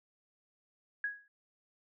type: tone with exponential decay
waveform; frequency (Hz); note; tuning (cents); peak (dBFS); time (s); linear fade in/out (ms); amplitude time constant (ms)
sine; 1661.2; G#6; 0; -29; 1.04-1.28; 2; 51
effects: none